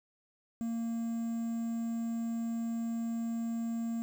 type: tone with quantisation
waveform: triangle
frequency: 230 Hz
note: A#3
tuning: 23 cents flat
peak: -30 dBFS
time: 0.61-4.02 s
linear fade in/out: 0 ms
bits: 9
effects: none